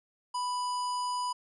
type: harmonic tone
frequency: 990 Hz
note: B5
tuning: 4 cents sharp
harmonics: 1 / 3 / 5 / 7 / 9 / 10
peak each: -30 / -46 / -41 / -49 / -52 / -50 dBFS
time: 0.34-1.33 s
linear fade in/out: 10 ms
effects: none